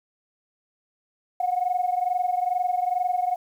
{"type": "tone pair together", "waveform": "sine", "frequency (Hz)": [717.7, 740], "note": ["F5", "F#5"], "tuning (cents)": [47, 0], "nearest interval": "minor second", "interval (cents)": 53, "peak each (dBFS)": [-23, -25], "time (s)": [1.4, 3.36], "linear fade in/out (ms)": 5, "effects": ["tanh soft clip ceiling -14 dBFS", "9-bit"]}